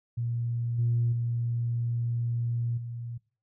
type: tone with level steps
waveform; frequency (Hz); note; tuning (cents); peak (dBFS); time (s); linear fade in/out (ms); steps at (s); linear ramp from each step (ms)
sine; 118.3; A#2; +26; -27 / -22 / -26 / -34; 0.17-3.18; 10; 0.78 / 1.12 / 2.77; 10
effects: noise-tail reverb RT60 0.4 s tail -23 dB re dry + tanh soft clip ceiling -18 dBFS